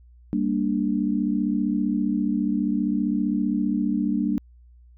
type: chord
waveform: sine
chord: G minor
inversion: none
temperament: equal with one note detuned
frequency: 198.05 / 233.1 / 293.7 Hz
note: G3 / Bb3 / D4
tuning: +18 / 0 / 0 cents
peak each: -25 dBFS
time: 0.33-4.38 s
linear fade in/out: 0 ms
effects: added 60 Hz sine -48 dBFS peak until 4.97 s